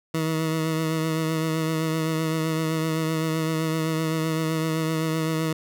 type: tone with vibrato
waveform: 20% pulse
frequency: 159.7 Hz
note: D#3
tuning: 45 cents sharp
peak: -18 dBFS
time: 0.14-5.53 s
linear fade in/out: 5 ms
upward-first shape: triangle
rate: 7.8 Hz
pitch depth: 28 cents each way
effects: none